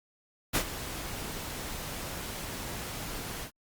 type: noise with ADSR envelope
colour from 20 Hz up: pink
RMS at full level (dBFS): -25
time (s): 0.53-3.51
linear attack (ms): 25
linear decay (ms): 76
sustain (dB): -13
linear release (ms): 82
effects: Opus 48 kbps